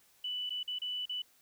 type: tone with dropouts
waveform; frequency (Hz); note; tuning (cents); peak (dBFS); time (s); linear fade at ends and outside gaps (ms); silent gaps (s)
sine; 2977; F#7; +10; -34; 0.24-1.22; 5; 0.495-0.504 / 0.631-0.677 / 0.787-0.817 / 1.056-1.094
effects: white hiss -66 dBFS RMS until 1.41 s